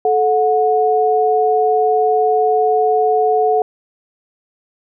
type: tone pair together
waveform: sine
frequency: 435.1 / 729.4 Hz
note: A4 / F#5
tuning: -19 / -25 cents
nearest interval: major sixth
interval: 894 cents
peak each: -14 dBFS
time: 0.05-3.62 s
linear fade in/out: 2 ms
effects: none